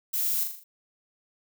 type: noise with echo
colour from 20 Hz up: violet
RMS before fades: -28 dBFS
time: 0.13-0.44 s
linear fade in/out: 10 ms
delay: 40 ms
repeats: 5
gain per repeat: -5 dB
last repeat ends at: 0.64 s
effects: none